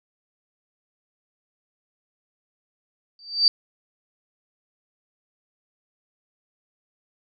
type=tone with exponential growth; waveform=sine; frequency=4639 Hz; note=D8; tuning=22 cents flat; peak=-10 dBFS; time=3.19-3.48 s; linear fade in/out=1 ms; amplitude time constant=63 ms; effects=none